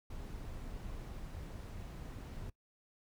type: noise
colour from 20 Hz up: brown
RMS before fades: -45 dBFS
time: 0.1-2.5 s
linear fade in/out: 5 ms
effects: noise-tail reverb RT60 0.1 s tail -21 dB re dry